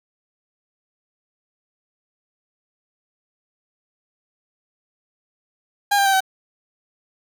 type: tone with pitch steps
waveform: 30% pulse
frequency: 810 / 794.2 / 778.8 / 763.7 Hz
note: G#5 / G5 / G5 / G5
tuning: -43 / +22 / -12 / -45 cents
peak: -12 dBFS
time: 5.91-6.206 s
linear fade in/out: 10 ms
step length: 74 ms
effects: none